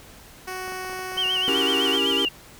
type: tone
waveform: 10% pulse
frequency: 371.6 Hz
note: F#4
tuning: 7 cents sharp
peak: -22 dBFS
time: 0.47-1.97 s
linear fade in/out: 10 ms
type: clicks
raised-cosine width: 1 ms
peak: -27 dBFS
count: 10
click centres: 0.679 / 0.722 / 0.848 / 0.897 / 0.93 / 0.992 / 1.12 / 1.168 / 1.259 / 1.367 s
type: tone with vibrato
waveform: sine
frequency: 2977 Hz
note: F#7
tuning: 10 cents sharp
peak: -21 dBFS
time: 1.17-2.29 s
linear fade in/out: 10 ms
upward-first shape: sine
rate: 7.9 Hz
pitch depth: 120 cents each way
type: chord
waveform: square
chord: C# diminished seventh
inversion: none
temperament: equal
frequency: 277.2 / 329.6 / 392 / 466.2 Hz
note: C#4 / E4 / G4 / Bb4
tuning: 0 / 0 / 0 / 0 cents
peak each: -29 / -32 / -28 / -32 dBFS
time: 1.48-2.25 s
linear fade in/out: 0 ms
effects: pink hiss -47 dBFS RMS until 2.59 s